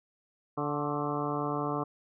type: harmonic tone with a mistuned harmonic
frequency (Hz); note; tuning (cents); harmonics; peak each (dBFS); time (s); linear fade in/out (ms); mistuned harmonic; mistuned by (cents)
146; D3; -10; 1 / 2 / 3 / 4 / 5 / 6 / 7 / 8 / 9; -37 / -35 / -36 / -40 / -38 / -41 / -38 / -38 / -43; 0.57-1.84; 10; 7; +61
effects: none